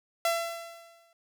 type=tone with exponential decay; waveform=sawtooth; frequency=674 Hz; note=E5; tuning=38 cents sharp; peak=-19 dBFS; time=0.25-1.13 s; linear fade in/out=2 ms; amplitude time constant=190 ms; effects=none